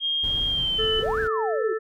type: tone with pitch glide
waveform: sine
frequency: 3229 to 3013 Hz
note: G#7 to F#7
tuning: -49 to +31 cents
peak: -22 dBFS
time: 0-1.04 s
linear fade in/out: 50 ms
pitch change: -120 cents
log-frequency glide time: 0.46-0.9 s
type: noise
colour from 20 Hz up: brown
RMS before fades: -34 dBFS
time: 0.23-1.28 s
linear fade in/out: 10 ms
type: harmonic tone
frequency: 440 Hz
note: A4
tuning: in tune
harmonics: 1 / 3 / 4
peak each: -24 / -34 / -36 dBFS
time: 0.78-1.79 s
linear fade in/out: 20 ms
type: exponential two-way sweep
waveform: sine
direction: up then down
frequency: 345.7 to 1705 to 345.7 Hz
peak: -26 dBFS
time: 0.98-1.74 s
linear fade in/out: 20 ms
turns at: 1.2 s
effects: none